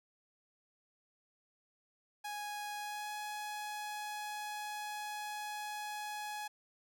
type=tone with pitch glide; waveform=sawtooth; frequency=830.6 to 839.8 Hz; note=G#5 to G#5; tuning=0 to +19 cents; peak=-36 dBFS; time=2.24-6.48 s; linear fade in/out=10 ms; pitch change=+19 cents; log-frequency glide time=2.78-3.11 s; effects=none